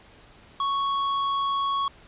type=tone with tanh clipping; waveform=sine; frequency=1109 Hz; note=C#6; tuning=in tune; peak=-25 dBFS; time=0.6-1.88 s; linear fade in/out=2 ms; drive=14 dB; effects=pink hiss -52 dBFS RMS until 2.07 s + resampled to 8000 Hz